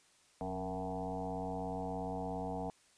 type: tone with frequency modulation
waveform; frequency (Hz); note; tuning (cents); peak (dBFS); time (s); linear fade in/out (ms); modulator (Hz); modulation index
sine; 466.2; A#4; 0; -36; 0.41-2.7; 0; 97; 3.9
effects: white hiss -67 dBFS RMS until 2.97 s + resampled to 22050 Hz